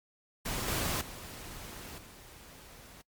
pink noise with level steps, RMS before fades -35 / -32 / -45 / -52 dBFS, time 0.45-3.02 s, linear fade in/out 10 ms, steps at 0.68 / 1.01 / 1.98 s, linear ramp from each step 2 ms, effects noise-tail reverb RT60 0.1 s tail -22 dB re dry + MP3 96 kbps

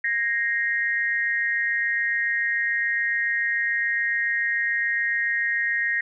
sine tone with amplitude modulation, 1873 Hz, A#6, 8 cents sharp, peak -17 dBFS, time 0.04-6.01 s, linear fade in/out 5 ms, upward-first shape sine, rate 227 Hz, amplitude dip 90%, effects none

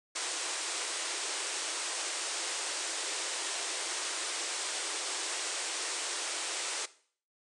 white band-pass noise, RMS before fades -36 dBFS, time 0.15-6.86 s, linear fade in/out 10 ms, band 310 to 9300 Hz, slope 96 dB/octave, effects noise-tail reverb RT60 0.5 s tail -17 dB re dry

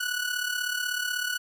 sawtooth tone with amplitude modulation, 1474 Hz, F#6, 7 cents flat, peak -21 dBFS, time 0-1.38 s, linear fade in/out 10 ms, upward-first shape sine, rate 36.2 Hz, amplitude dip 65%, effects none

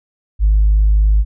sine tone, 51.91 Hz, G#1, in tune, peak -7 dBFS, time 0.39-1.25 s, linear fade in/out 50 ms, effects tanh soft clip ceiling -5 dBFS

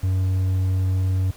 triangle tone, 93.7 Hz, F#2, 22 cents sharp, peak -16 dBFS, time 0.03-1.31 s, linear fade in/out 5 ms, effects pink hiss -47 dBFS RMS until 1.36 s

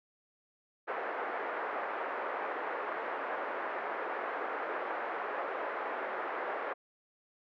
pink band-pass noise, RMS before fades -37 dBFS, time 0.87-6.74 s, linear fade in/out 20 ms, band 430 to 1800 Hz, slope 24 dB/octave, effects none

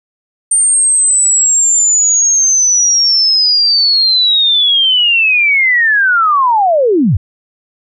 sine linear sweep, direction down, 8870 to 72.2 Hz, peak -7 dBFS, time 0.51-7.17 s, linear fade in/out 5 ms, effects none

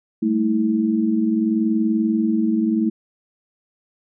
sine tone cluster, 201.2 / 221.9 / 323.5 Hz, G3 / A3 / E4, +45 / +15 / -32 cents, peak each -27 / -18 / -21 dBFS, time 0.22-2.9 s, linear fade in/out 10 ms, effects none

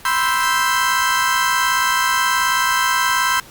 35% pulse chord, C major seventh, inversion third, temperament equal, 987.8 / 1046.5 / 1318.5 / 1568 Hz, B5 / C6 / E6 / G6, 0 / 0 / 0 / 0 cents, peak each -20 / -19 / -21 / -18 dBFS, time 0.05-3.4 s, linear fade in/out 2 ms, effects pink hiss -42 dBFS RMS until 3.5 s + Opus 48 kbps

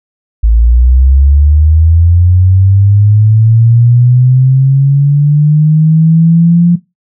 sine linear sweep, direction up, 53.8 to 174.61 Hz, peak -3 dBFS, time 0.43-6.76 s, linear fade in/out 10 ms, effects noise-tail reverb RT60 0.2 s tail -18 dB re dry

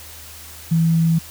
sine tone, 164.2 Hz, E3, 6 cents flat, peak -13 dBFS, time 0.71-1.19 s, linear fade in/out 10 ms, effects added 79 Hz sine -43 dBFS peak until 1.3 s + white hiss -39 dBFS RMS until 1.3 s

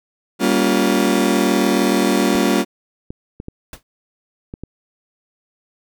35% pulse chord, G half-diminished seventh, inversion none, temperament just, 196 / 235.2 / 282.2 / 352.8 Hz, G3 / Bb3 / Db4 / F4, 0 / +16 / +31 / +18 cents, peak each -18 dBFS, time 0.39-2.65 s, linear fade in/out 50 ms
clicks, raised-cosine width 3 ms, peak -17 dBFS, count 6, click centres 2.353 / 3.105 / 3.401 / 3.484 / 4.539 / 4.636 s
pink noise with exponential decay, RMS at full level -30 dBFS, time 3.73-3.83 s, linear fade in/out 2 ms, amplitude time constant 20 ms
effects none

